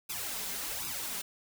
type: noise with flanger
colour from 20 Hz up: white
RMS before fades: -37 dBFS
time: 0.09-1.22 s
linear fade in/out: 10 ms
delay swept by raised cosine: 0.78 to 5.28 ms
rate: 1.3 Hz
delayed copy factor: +0.95
effects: none